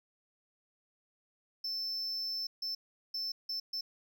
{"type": "tone bursts at uneven times", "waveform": "triangle", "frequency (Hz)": 5300, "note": "E8", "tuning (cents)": 9, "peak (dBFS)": -33, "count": 5, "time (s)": [[1.64, 2.47], [2.62, 2.75], [3.14, 3.32], [3.49, 3.6], [3.73, 3.81]], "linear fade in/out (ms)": 5, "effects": []}